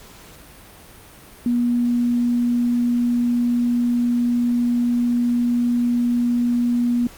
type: tone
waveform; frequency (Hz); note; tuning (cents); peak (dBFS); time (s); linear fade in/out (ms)
sine; 240.8; B3; -44; -16; 1.46-7.07; 2
effects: pink hiss -44 dBFS RMS until 7.17 s + Opus 48 kbps